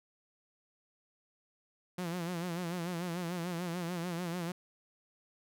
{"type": "tone with vibrato", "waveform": "sawtooth", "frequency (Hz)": 173.8, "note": "F3", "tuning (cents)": -8, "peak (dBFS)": -31, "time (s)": [1.98, 4.52], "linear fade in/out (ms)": 5, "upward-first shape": "sine", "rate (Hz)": 6.8, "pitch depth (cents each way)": 87, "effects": []}